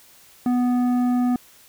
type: tone with tanh clipping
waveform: triangle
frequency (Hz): 246.9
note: B3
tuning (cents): 0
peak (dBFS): -19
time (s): 0.46-1.36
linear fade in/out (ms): 2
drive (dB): 14
effects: white hiss -51 dBFS RMS until 1.68 s